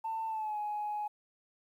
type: tone with pitch glide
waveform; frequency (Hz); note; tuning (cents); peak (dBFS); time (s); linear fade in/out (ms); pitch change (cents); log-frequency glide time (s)
sine; 893 to 838; A5 to G#5; +25 to +15; -32; 0.04-1.08; 10; -110; 0.27-0.58
effects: tanh soft clip ceiling -29 dBFS + 11-bit